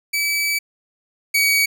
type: tone pair in turn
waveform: sawtooth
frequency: 2297 / 2261 Hz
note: D7 / C#7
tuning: -39 / +34 cents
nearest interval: unison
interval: 27 cents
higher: first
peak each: -15 / -11 dBFS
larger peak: second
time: 0.13-0.59 / 1.34-1.66 s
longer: first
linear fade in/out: 10 ms
effects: none